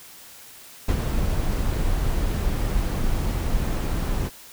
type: noise with ADSR envelope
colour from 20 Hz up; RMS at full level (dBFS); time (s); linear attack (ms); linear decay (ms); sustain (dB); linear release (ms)
brown; -18; 0.88-4.3; 9; 70; -5; 32
effects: white hiss -45 dBFS RMS until 4.52 s